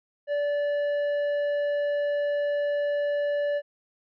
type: tone with tanh clipping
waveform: sine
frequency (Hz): 580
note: D5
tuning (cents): -22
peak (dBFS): -25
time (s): 0.27-3.62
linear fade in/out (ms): 50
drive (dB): 8
effects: none